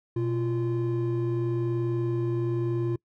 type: tone pair together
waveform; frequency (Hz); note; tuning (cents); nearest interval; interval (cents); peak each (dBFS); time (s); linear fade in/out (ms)
triangle; 122 / 345.1; B2 / F4; -21 / -21; octave + tritone; 1800; -25; 0.16-2.96; 5
effects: noise-tail reverb RT60 0.1 s tail -25 dB re dry + tanh soft clip ceiling -15 dBFS